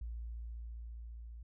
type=tone with level ramp; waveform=sine; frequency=57.4 Hz; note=A#1; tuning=26 cents flat; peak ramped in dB=-39 to -46 dBFS; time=0.01-1.43 s; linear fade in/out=5 ms; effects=none